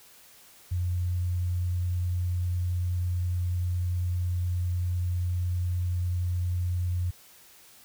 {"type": "tone", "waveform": "sine", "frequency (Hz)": 89, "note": "F2", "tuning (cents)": 33, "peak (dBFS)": -25, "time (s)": [0.71, 7.11], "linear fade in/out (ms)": 10, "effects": ["white hiss -54 dBFS RMS until 7.84 s"]}